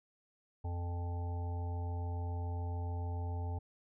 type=harmonic tone; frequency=87 Hz; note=F2; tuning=6 cents flat; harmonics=1 / 3 / 5 / 7 / 9 / 10; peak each=-35 / -51 / -51 / -55 / -50 / -52 dBFS; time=0.64-3.59 s; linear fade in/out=10 ms; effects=none